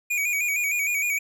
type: tone with vibrato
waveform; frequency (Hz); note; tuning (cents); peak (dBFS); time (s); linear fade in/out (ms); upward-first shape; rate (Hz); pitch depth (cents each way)
square; 2349; D7; 0; -23; 0.1-1.19; 10; square; 6.5; 64
effects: none